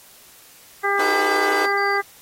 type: harmonic tone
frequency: 400.4 Hz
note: G4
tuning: 37 cents sharp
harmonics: 1 / 2 / 3 / 4 / 5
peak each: -24 / -24 / -24 / -24 / -24 dBFS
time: 0.83-2.02 s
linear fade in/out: 20 ms
type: chord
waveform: 20% pulse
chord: B dominant seventh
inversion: first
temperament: equal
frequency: 311.1 / 370 / 440 / 493.9 Hz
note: D#4 / F#4 / A4 / B4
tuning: 0 / 0 / 0 / 0 cents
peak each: -24 dBFS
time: 0.99-1.66 s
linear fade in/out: 5 ms
type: tone bursts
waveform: sine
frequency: 4709 Hz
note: D8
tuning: 4 cents sharp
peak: -33 dBFS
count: 4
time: 1.01-1.979 s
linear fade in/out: 10 ms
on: 210 ms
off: 43 ms
effects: white hiss -48 dBFS RMS until 2.21 s + AAC 48 kbps